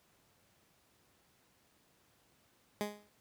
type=tone with exponential decay; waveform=15% pulse; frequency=207.7 Hz; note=G#3; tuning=in tune; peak=-25 dBFS; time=2.81-3.09 s; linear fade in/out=0 ms; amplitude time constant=60 ms; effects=pink hiss -70 dBFS RMS until 3.2 s + high-pass 80 Hz 12 dB/octave